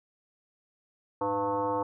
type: tone with frequency modulation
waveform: sine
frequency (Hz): 698.5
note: F5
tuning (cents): 0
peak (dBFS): -26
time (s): 1.21-1.83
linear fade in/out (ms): 5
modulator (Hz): 197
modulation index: 2
effects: none